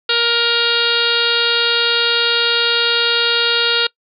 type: harmonic tone with a mistuned harmonic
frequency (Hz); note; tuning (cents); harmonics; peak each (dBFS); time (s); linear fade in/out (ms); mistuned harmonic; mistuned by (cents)
470; A#4; +14; 1 / 2 / 3 / 4 / 5 / 6 / 7 / 8 / 9 / 10; -22 / -30 / -19 / -28 / -28 / -20 / -22 / -19 / -22 / -28; 0.09-3.87; 5; 2; -18
effects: noise-tail reverb RT60 0.1 s tail -24 dB re dry